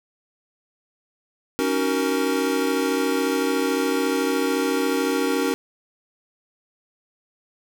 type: chord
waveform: square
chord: D# minor seventh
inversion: third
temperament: equal with one note detuned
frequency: 277.2 / 311.1 / 374.9 / 466.2 Hz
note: C#4 / D#4 / F#4 / A#4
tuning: 0 / 0 / +23 / 0 cents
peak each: -25 / -29 / -27 / -26 dBFS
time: 1.59-5.54 s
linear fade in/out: 0 ms
effects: none